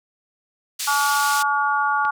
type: band-pass noise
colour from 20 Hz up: pink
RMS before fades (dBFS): -27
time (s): 0.79-1.43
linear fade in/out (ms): 10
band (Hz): 3800 to 11000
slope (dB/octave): 12
type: harmonic tone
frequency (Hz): 285.5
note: D4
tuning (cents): -49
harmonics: 3 / 4 / 5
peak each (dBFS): -22 / -22 / -22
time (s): 0.87-2.11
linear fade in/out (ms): 10
type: click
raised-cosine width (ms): 0.3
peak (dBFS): -20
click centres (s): 2.051
effects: none